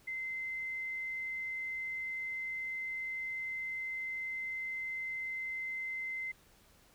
sine tone, 2069 Hz, C7, 20 cents flat, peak -36 dBFS, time 0.07-6.32 s, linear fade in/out 10 ms, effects pink hiss -64 dBFS RMS until 6.94 s

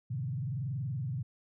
sine tone with frequency modulation, 130.81 Hz, C3, in tune, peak -32 dBFS, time 0.1-1.23 s, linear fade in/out 10 ms, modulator 21.1 Hz, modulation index 1.1, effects none

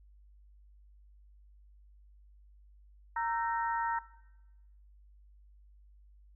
harmonic tone with a mistuned harmonic, 309.1 Hz, D#4, 11 cents flat, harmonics 3 / 4 / 5 / 6, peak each -32 / -39 / -41 / -41 dBFS, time 3.16-3.99 s, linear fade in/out 5 ms, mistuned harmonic 4, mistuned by +130 cents, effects noise-tail reverb RT60 1.0 s tail -18 dB re dry + added 50 Hz sine -56 dBFS peak until 6.35 s

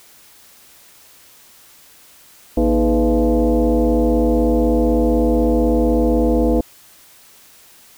sine tone with frequency modulation, 130 Hz, C3, 11 cents flat, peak -12 dBFS, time 2.57-6.61 s, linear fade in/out 5 ms, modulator 184 Hz, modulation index 2.5, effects white hiss -47 dBFS RMS until 7.97 s

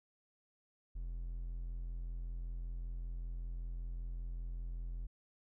triangle tone, 42.6 Hz, F1, 42 cents flat, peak -37 dBFS, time 0.95-5.07 s, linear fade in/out 10 ms, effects none

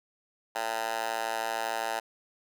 10% pulse tone with high-pass filter, 112.7 Hz, A2, 42 cents sharp, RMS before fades -32 dBFS, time 0.55-2 s, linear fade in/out 10 ms, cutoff 860 Hz, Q 2.7, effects none

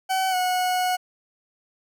40% pulse tone with pitch glide, 758 to 732.2 Hz, F#5 to F#5, +42 to -18 cents, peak -20 dBFS, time 0.09-0.97 s, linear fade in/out 20 ms, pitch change -60 cents, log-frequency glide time 0.3-0.35 s, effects none

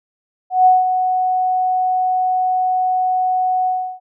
sine tone with ADSR envelope, 740 Hz, F#5, in tune, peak -6 dBFS, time 0.5-4 s, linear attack 160 ms, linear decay 180 ms, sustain -8 dB, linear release 330 ms, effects none

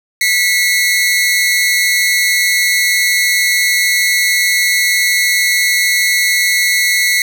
sawtooth tone pair together, 1975.5 / 2169 Hz, B6 / C#7, 0 / -38 cents, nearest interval major second, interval 162 cents, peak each -10 dBFS, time 0.21-7.22 s, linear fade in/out 2 ms, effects none

